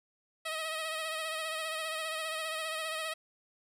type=tone with vibrato; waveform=10% pulse; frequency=635 Hz; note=D#5; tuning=35 cents sharp; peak=-26 dBFS; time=0.45-3.14 s; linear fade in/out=10 ms; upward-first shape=sine; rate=15 Hz; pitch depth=39 cents each way; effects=resampled to 32000 Hz